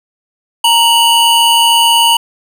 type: tone pair together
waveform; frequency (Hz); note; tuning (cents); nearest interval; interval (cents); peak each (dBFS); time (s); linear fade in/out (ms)
square; 929 / 2949; A#5 / F#7; -6 / -6; octave + minor sixth; 2000; -10; 0.64-2.17; 5
effects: none